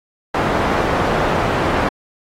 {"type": "low-pass noise", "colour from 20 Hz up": "white", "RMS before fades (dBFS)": -18, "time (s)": [0.34, 1.89], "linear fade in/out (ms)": 5, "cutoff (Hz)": 970, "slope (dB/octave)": 12, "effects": ["AAC 48 kbps"]}